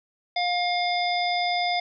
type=harmonic tone; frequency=710 Hz; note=F5; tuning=28 cents sharp; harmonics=1 / 3 / 5 / 7; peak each=-24 / -29 / -31 / -32 dBFS; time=0.36-1.8 s; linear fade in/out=5 ms; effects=none